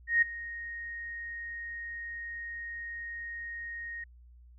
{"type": "tone with ADSR envelope", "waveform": "sine", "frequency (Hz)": 1864.7, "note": "A#6", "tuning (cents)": 0, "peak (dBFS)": -19, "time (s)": [0.07, 4.04], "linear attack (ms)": 150, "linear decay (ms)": 10, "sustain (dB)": -18, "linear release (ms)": 4, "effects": ["added 60 Hz sine -52 dBFS peak until 4.58 s"]}